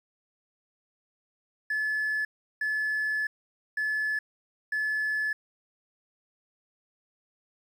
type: tone bursts at uneven times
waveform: triangle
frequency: 1723 Hz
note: A6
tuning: 37 cents flat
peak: -23 dBFS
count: 4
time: 1.7-2.25 / 2.61-3.27 / 3.77-4.19 / 4.72-5.33 s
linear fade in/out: 5 ms
effects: tanh soft clip ceiling -22 dBFS + 10-bit